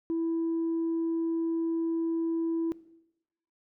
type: tone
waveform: sine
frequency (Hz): 330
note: E4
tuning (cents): +2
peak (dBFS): -25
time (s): 0.1-2.72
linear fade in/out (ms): 0
effects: noise-tail reverb RT60 0.9 s tail -20 dB re dry + tanh soft clip ceiling -24 dBFS